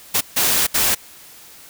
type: noise bursts at uneven times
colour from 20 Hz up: white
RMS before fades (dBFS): -17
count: 3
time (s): 0.14-0.21 / 0.36-0.67 / 0.74-0.95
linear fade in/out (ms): 10
effects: white hiss -43 dBFS RMS until 1.69 s